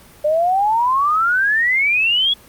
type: exponential sweep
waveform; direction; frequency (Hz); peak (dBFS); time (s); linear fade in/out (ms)
sine; up; 589 to 3400; -13; 0.24-2.34; 10
effects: pink hiss -45 dBFS RMS until 2.48 s + Opus 32 kbps